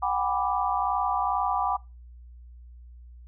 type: chord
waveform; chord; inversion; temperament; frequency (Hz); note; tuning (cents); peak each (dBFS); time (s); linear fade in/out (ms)
sine; G major seventh; third; equal with one note detuned; 740 / 802.3 / 987.8 / 1174.7; F#5 / G5 / B5 / D6; 0 / +40 / 0 / 0; -29; 0.02-1.77; 10
effects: noise-tail reverb RT60 0.3 s tail -25 dB re dry + added 60 Hz sine -44 dBFS peak until 3.27 s